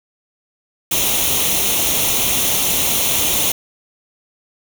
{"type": "noise with comb filter", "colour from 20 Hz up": "white", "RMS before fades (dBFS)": -17, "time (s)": [0.91, 3.52], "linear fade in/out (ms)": 5, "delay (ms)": 0.31, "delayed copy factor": 0.65, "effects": []}